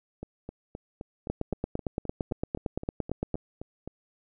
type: two click trains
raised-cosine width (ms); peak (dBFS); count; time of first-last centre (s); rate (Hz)
2; -24 / -15; 15 / 19; 0.23-3.876 / 1.3-3.343; 3.84 / 8.81
effects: none